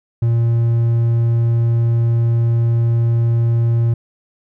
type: tone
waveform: triangle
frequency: 116.54 Hz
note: A#2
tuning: in tune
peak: -10 dBFS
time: 0.22-3.94 s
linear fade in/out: 5 ms
effects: none